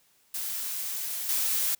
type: noise with level steps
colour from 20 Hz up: blue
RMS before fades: -33 / -27 dBFS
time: 0.34-1.75 s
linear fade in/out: 5 ms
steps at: 1.29 s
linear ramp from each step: 2 ms
effects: white hiss -65 dBFS RMS until 1.79 s